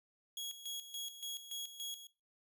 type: tone with tremolo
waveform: sawtooth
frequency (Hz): 3322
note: G#7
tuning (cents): 0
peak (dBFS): -37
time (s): 0.37-2.07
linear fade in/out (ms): 2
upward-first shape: square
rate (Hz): 3.5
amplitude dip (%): 70
effects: noise-tail reverb RT60 0.3 s tail -18 dB re dry